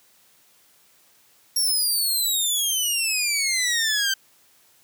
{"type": "exponential sweep", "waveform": "15% pulse", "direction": "down", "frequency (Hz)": [5600, 1547], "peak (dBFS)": -14, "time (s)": [1.56, 4.14], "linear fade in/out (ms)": 5, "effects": ["white hiss -58 dBFS RMS until 4.83 s", "high-pass 80 Hz 12 dB/octave"]}